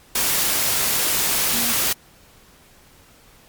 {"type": "tone in noise", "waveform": "sine", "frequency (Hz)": 235, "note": "A#3", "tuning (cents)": 14, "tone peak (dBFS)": -29, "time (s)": [1.53, 1.73], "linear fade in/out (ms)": 5, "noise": "white", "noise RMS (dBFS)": -20, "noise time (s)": [0.15, 1.93], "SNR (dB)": -12, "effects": ["pink hiss -51 dBFS RMS until 3.48 s", "MP3 96 kbps"]}